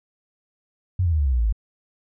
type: tone with pitch steps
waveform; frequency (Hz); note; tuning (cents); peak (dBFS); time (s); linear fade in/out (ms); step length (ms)
sine; 91.7 / 84.58 / 78.01 / 71.95 / 66.36 / 61.2 / 56.45 / 52.06; F#2 / E2 / D#2 / D2 / C2 / B1 / A1 / G#1; -15 / +45 / +5 / -35 / +25 / -15 / +45 / +5; -17; 0.99-1.526; 5; 67
effects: none